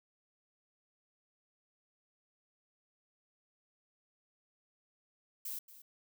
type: noise with echo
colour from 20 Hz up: violet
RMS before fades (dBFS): -41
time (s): 5.45-5.59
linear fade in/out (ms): 5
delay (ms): 230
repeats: 1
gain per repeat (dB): -15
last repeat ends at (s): 5.82
effects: none